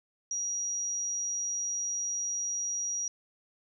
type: tone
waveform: sine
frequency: 5750 Hz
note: F8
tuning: 50 cents sharp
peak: -30 dBFS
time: 0.31-3.08 s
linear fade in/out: 2 ms
effects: none